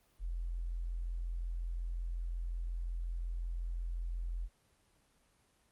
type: tone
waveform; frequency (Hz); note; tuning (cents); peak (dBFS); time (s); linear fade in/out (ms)
sine; 42.77; F1; -35; -35; 0.19-4.49; 50
effects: pink hiss -71 dBFS RMS until 5.71 s + Opus 24 kbps